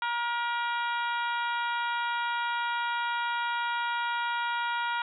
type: harmonic tone with a mistuned harmonic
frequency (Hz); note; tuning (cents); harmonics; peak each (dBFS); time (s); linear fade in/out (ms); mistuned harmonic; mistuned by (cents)
474; A#4; +29; 2 / 3 / 4 / 5 / 6 / 7 / 8; -30 / -32 / -40 / -41 / -44 / -41 / -46; 0.02-5.02; 2; 4; +21
effects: none